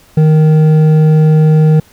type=tone with hard clipping; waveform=sine; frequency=155.56 Hz; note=D#3; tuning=in tune; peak=-6 dBFS; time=0.17-1.8 s; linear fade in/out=5 ms; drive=7 dB; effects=pink hiss -45 dBFS RMS until 1.92 s